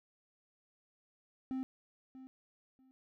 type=tone with echo; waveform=triangle; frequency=261.6 Hz; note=C4; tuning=in tune; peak=-33 dBFS; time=1.51-1.63 s; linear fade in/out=0 ms; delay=640 ms; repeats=2; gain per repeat=-14 dB; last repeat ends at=2.91 s; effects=none